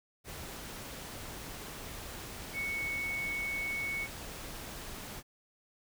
sine tone in noise, 2217 Hz, C#7, in tune, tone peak -33 dBFS, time 2.53-4.08 s, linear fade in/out 50 ms, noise pink, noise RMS -44 dBFS, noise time 0.24-5.23 s, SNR +8 dB, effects none

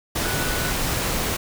sine tone in noise, 1480 Hz, F#6, in tune, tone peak -31 dBFS, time 0.24-0.71 s, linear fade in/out 10 ms, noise pink, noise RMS -24 dBFS, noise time 0.15-1.37 s, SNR -10 dB, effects none

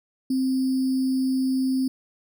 sine tone with sample-and-hold, 261.6 Hz, C4, in tune, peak -20 dBFS, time 0.3-1.88 s, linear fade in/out 5 ms, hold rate 4900 Hz, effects none

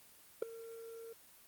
triangle tone with ADSR envelope, 457.2 Hz, A#4, 34 cents flat, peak -24 dBFS, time 0.42-1.13 s, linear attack 5 ms, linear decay 5 ms, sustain -21 dB, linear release 4 ms, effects white hiss -61 dBFS RMS until 1.47 s + Opus 24 kbps

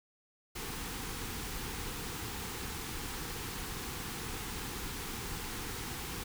pink band-stop noise, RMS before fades -40 dBFS, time 0.55-6.24 s, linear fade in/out 10 ms, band 510 to 730 Hz, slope 96 dB/octave, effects none

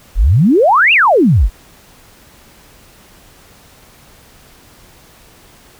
sine exponential two-way sweep, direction up then down, 36.71 to 2862 to 36.71 Hz, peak -6 dBFS, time 0.15-1.5 s, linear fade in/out 50 ms, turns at 0.93 s, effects pink hiss -44 dBFS RMS until 5.79 s

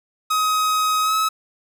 45% pulse tone with pitch glide, 1264 to 1286.1 Hz, D#6 to E6, +27 to -43 cents, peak -17 dBFS, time 0.3-1.29 s, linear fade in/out 10 ms, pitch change +30 cents, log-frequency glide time 1.02-1.14 s, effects none

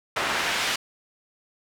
pink noise with band-pass filter sweep, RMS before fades -26 dBFS, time 0.16-0.76 s, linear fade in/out 5 ms, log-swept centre 1300 to 3000 Hz, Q 0.72, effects none

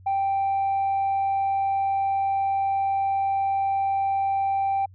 sine tone, 784 Hz, G5, in tune, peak -19 dBFS, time 0.06-4.86 s, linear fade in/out 10 ms, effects tanh soft clip ceiling -19 dBFS + added 93 Hz sine -46 dBFS peak until 4.94 s

